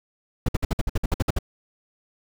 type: noise bursts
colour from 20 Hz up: brown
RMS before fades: -20 dBFS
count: 12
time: 0.46-1.388 s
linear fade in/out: 5 ms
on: 26 ms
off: 56 ms
effects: none